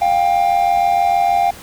triangle tone pair together, 705.6 / 792 Hz, F5 / G5, +18 / +18 cents, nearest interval major second, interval 200 cents, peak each -13 dBFS, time 0.01-1.51 s, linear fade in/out 10 ms, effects pink hiss -37 dBFS RMS until 1.62 s

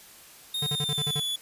45% pulse tone with pitch glide, 3700 to 3432 Hz, A#7 to A7, -14 to -44 cents, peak -27 dBFS, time 0.54-1.36 s, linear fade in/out 5 ms, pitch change -130 cents, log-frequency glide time 0.68-1.19 s
square tone bursts, 147.3 Hz, D3, 6 cents sharp, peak -29 dBFS, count 7, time 0.62-1.2 s, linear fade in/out 5 ms, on 46 ms, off 43 ms
effects white hiss -50 dBFS RMS until 1.41 s + resampled to 32000 Hz

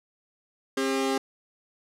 sawtooth tone pair together, 268.3 / 402 Hz, C4 / G4, +44 / +44 cents, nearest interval perfect fifth, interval 700 cents, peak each -23 dBFS, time 0.77-1.18 s, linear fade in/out 5 ms, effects low-pass 10000 Hz 12 dB/octave

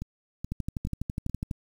two click trains, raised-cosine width 5 ms, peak -21 / -18 dBFS, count 4 / 13, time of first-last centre 0.02-1.297 / 0.52-1.512 s, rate 2.35 / 12.1 Hz, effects 8-bit

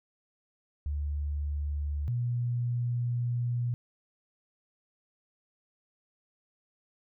sine tone pair in turn, 73 / 120.8 Hz, D2 / B2, -10 / -38 cents, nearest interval major sixth, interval 872 cents, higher second, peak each -29 / -27 dBFS, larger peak second, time 0.86-2.08 / 2.08-3.74 s, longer second, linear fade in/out 0 ms, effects none

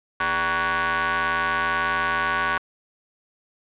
sawtooth ring-modulated tone, 178.4 Hz, F3, 37 cents sharp, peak -14 dBFS, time 0.2-2.58 s, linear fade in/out 5 ms, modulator 1300 Hz, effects resampled to 8000 Hz + 8-bit

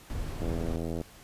brown noise, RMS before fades -34 dBFS, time 0.1-0.76 s, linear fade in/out 0 ms
click train, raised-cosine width 2 ms, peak -21 dBFS, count 50, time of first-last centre 0.42-1.013 s, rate 82.6 Hz
effects pink hiss -53 dBFS RMS until 1.23 s + resampled to 32000 Hz

